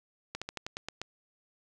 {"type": "slowing click train", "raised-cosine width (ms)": 0.2, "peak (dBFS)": -19, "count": 8, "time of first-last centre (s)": [0.35, 1.016], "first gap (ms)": 66, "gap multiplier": 1.12, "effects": []}